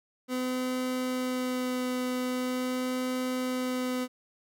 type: tone with vibrato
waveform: 30% pulse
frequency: 253.3 Hz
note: B3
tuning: 44 cents sharp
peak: -26 dBFS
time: 0.28-4.08 s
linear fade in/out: 50 ms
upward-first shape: sine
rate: 0.43 Hz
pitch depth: 10 cents each way
effects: none